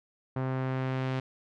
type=tone with low-pass filter sweep; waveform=sawtooth; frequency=130.81 Hz; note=C3; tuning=in tune; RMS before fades=-31 dBFS; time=0.36-1.2 s; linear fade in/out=5 ms; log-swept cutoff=1300 to 3300 Hz; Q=0.94; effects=none